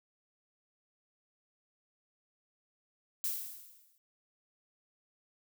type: noise with exponential decay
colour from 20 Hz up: violet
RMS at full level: -32 dBFS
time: 3.24-3.98 s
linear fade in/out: 1 ms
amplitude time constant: 160 ms
effects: none